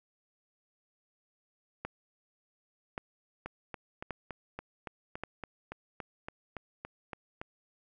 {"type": "two click trains", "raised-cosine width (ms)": 0.5, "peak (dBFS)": [-24, -21], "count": [15, 4], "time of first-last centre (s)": [[3.46, 7.415], [1.85, 5.236]], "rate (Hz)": [3.54, 0.886], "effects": []}